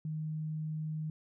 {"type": "tone", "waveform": "sine", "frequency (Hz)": 155.56, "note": "D#3", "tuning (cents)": 0, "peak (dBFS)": -34, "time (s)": [0.05, 1.1], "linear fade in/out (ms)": 2, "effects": []}